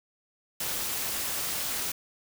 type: noise with amplitude modulation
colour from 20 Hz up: white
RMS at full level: -29 dBFS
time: 0.6-1.92 s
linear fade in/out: 5 ms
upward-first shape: sine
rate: 263 Hz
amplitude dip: 55%
effects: none

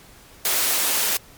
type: high-pass noise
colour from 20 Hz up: white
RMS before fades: -21 dBFS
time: 0.45-1.17 s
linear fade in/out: 2 ms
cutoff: 290 Hz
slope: 12 dB/octave
effects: pink hiss -48 dBFS RMS until 1.37 s + MP3 96 kbps

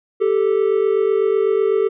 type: tone pair together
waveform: triangle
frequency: 392 / 440 Hz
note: G4 / A4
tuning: 0 / 0 cents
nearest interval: major second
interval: 200 cents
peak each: -15 dBFS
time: 0.2-1.89 s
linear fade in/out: 20 ms
effects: resampled to 8000 Hz

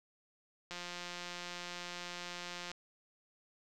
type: click train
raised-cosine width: 0.2 ms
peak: -26 dBFS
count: 354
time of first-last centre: 0.71-2.716 s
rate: 176 Hz
effects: none

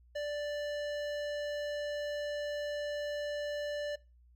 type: tone with hard clipping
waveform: sine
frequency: 587 Hz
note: D5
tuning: 1 cent flat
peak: -36 dBFS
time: 0.15-3.96 s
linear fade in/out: 10 ms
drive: 15 dB
effects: noise-tail reverb RT60 0.3 s tail -22 dB re dry + added 60 Hz sine -59 dBFS peak until 4.35 s

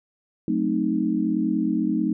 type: chord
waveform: sine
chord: F# diminished seventh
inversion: none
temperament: equal with one note detuned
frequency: 184.14 / 220 / 261.6 / 311.1 Hz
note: F#3 / A3 / C4 / Eb4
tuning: -8 / 0 / 0 / 0 cents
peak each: -28 / -25 / -27 / -24 dBFS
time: 0.48-2.13 s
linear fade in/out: 2 ms
effects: none

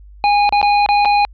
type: tone with dropouts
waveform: square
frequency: 821 Hz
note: G#5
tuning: 20 cents flat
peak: -11 dBFS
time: 0.24-1.25 s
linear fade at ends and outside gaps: 0 ms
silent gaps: 0.492-0.525 / 0.615-0.628 / 0.862-0.889 / 1.049-1.055 s
effects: added 50 Hz sine -37 dBFS peak until 1.33 s + resampled to 11025 Hz

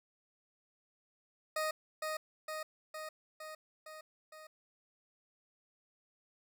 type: tone with echo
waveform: 20% pulse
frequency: 622.3 Hz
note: D#5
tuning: in tune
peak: -28 dBFS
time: 1.56-1.71 s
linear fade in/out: 5 ms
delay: 460 ms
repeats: 6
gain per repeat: -3 dB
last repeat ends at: 4.47 s
effects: none

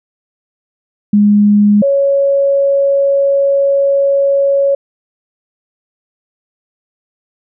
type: tone pair in turn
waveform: sine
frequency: 206.6 / 555.7 Hz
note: G#3 / C#5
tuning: -9 / +4 cents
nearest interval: octave + perfect fourth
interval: 1713 cents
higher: second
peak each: -5 / -8 dBFS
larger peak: first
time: 1.13-1.82 / 1.82-4.75 s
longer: second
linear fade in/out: 5 ms
effects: none

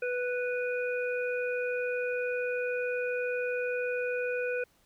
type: harmonic tone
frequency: 493.9 Hz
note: B4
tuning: in tune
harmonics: 1 / 3 / 5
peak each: -30 / -36 / -38 dBFS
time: 0.02-4.64 s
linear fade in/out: 5 ms
effects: pink hiss -67 dBFS RMS until 4.85 s

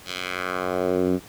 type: tone with band-pass filter sweep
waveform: 10% pulse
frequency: 91.3 Hz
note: F#2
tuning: 23 cents flat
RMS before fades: -25 dBFS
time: 0.05-1.2 s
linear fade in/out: 50 ms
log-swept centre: 4100 to 240 Hz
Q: 1.4
effects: pink hiss -46 dBFS RMS until 1.28 s + high-pass 60 Hz 12 dB/octave

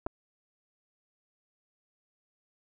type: clicks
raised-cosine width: 1 ms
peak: -20 dBFS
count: 2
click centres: 0.064 / 0.067 s
effects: none

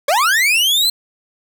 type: linear sweep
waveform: 40% pulse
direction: up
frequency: 523.3 to 4186 Hz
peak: -11 dBFS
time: 0.08-0.9 s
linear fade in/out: 5 ms
effects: none

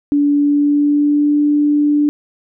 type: tone with pitch glide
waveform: sine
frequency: 288.6 to 294 Hz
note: D4 to D4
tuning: -30 to +2 cents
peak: -10 dBFS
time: 0.12-2.09 s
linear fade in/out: 0 ms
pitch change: +32 cents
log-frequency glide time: 0.34-1.38 s
effects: none

